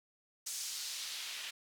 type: noise with band-pass filter sweep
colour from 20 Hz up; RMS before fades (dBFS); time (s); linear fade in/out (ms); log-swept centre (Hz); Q
white; -42; 0.46-1.51; 10; 6700 to 2700; 1.3
effects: none